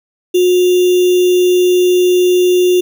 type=tone with sample-and-hold; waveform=sine; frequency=361.3 Hz; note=F#4; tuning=41 cents flat; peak=-7 dBFS; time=0.34-2.81 s; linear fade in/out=10 ms; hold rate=3150 Hz; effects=none